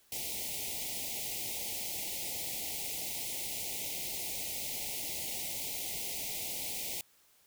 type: band-stop noise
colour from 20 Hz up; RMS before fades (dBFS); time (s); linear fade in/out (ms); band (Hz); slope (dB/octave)
white; -38; 0.12-7.01; 2; 890 to 2000; 96
effects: white hiss -66 dBFS RMS until 7.46 s